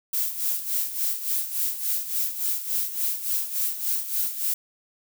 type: noise with tremolo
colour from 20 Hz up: violet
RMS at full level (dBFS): -24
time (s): 0.13-4.54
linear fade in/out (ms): 5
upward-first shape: sine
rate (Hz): 3.5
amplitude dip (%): 70
effects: none